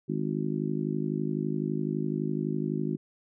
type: harmonic tone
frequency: 51.91 Hz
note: G#1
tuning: in tune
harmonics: 3 / 4 / 5 / 6 / 7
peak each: -32 / -33 / -34 / -35 / -35 dBFS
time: 0.08-2.97 s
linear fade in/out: 20 ms
effects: none